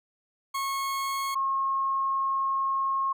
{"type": "tone pair in turn", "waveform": ["40% pulse", "sine"], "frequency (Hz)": [1093, 1081.1], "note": ["C#6", "C#6"], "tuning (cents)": [-25, -44], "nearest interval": "unison", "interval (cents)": 19, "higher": "first", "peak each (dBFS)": [-27, -24], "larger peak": "second", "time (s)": [[0.54, 1.35], [1.35, 3.13]], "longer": "second", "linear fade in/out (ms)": 10, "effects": []}